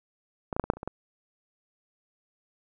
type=clicks; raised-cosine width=1 ms; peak=-17 / -17 / -8 / -20 / -6 / -28 / -28 / -22 / -18 dBFS; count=9; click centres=0.528 / 0.565 / 0.597 / 0.64 / 0.701 / 0.736 / 0.77 / 0.831 / 0.876 s; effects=none